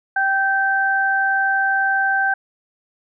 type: tone pair together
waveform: sine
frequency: 778.9 / 1557 Hz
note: G5 / G6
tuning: -11 / -12 cents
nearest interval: octave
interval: 1199 cents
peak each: -20 / -17 dBFS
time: 0.16-2.34 s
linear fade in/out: 5 ms
effects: none